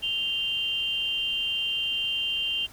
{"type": "tone pair together", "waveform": "sine", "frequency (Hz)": [2794, 3136], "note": ["F7", "G7"], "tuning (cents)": [0, 0], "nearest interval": "major second", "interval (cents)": 200, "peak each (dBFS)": -28, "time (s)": [0.02, 2.67], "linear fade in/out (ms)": 20, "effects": ["pink hiss -50 dBFS RMS until 2.72 s"]}